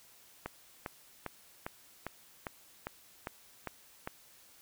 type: click train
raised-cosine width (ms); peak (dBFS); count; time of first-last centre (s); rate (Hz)
0.5; -22; 10; 0.46-4.074; 2.49
effects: white hiss -60 dBFS RMS until 4.61 s